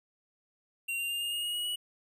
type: tone with pitch steps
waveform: square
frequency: 2757 / 2781 / 2805 / 2830 / 2854 / 2879 / 2904 / 2929 Hz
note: F7 / F7 / F7 / F7 / F7 / F#7 / F#7 / F#7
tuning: -23 / -8 / +7 / +22 / +37 / -48 / -33 / -18 cents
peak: -32 dBFS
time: 0.88-1.76 s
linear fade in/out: 10 ms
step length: 110 ms
effects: none